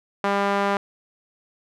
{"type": "tone with band-pass filter", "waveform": "sawtooth", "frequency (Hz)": 200, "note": "G3", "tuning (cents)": 35, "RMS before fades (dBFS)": -22, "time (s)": [0.24, 0.77], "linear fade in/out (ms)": 2, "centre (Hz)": 1000, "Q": 1, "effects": []}